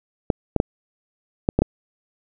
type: clicks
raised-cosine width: 2 ms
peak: -3 dBFS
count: 6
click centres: 0.302 / 0.563 / 0.601 / 1.489 / 1.59 / 1.62 s
effects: none